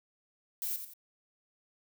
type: noise with echo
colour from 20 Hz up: violet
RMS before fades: -35 dBFS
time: 0.62-0.76 s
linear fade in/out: 0 ms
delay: 88 ms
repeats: 2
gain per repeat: -8 dB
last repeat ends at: 0.936 s
effects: none